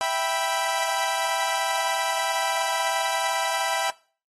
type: chord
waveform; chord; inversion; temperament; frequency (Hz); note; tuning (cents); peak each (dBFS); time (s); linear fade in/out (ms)
sawtooth; E minor; none; equal with one note detuned; 659.3 / 784 / 983.8; E5 / G5 / B5; 0 / 0 / -7; -24 / -24 / -24; 0.01-3.9; 0
effects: noise-tail reverb RT60 0.4 s tail -21 dB re dry + AAC 32 kbps